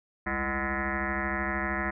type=tone with frequency modulation; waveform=sine; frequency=1021 Hz; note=C6; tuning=43 cents flat; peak=-27 dBFS; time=0.26-1.91 s; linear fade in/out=10 ms; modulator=137 Hz; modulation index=7.3; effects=none